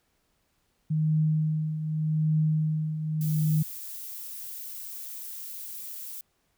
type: tone with tremolo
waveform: sine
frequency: 155.56 Hz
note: D#3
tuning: in tune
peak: -20 dBFS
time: 0.9-3.63 s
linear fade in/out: 10 ms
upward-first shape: triangle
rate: 0.84 Hz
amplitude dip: 65%
type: noise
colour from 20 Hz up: violet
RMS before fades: -39 dBFS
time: 3.21-6.21 s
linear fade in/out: 2 ms
effects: pink hiss -72 dBFS RMS until 6.57 s